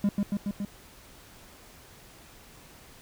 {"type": "tone with echo", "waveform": "triangle", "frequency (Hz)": 202.2, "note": "G#3", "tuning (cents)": -46, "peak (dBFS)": -19, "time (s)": [0.04, 0.09], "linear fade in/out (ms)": 2, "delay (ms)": 140, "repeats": 4, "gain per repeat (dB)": -2, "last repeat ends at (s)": 0.65, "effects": ["pink hiss -52 dBFS RMS until 3.01 s"]}